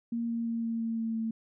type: tone with pitch steps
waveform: sine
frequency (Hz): 233.1 / 231.6 / 230.2 / 228.7 / 227.3 / 225.8 / 224.4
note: A#3 / A#3 / A#3 / A#3 / A#3 / A3 / A3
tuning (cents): 0 / -11 / -22 / -33 / -43 / +45 / +34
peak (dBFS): -29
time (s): 0.12-1.31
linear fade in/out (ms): 5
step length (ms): 170
effects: none